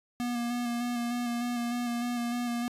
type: tone with vibrato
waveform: square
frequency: 240 Hz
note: B3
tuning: 49 cents flat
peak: -30 dBFS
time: 0.2-2.68 s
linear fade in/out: 0 ms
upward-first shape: square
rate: 3.3 Hz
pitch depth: 18 cents each way
effects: resampled to 32000 Hz + 12-bit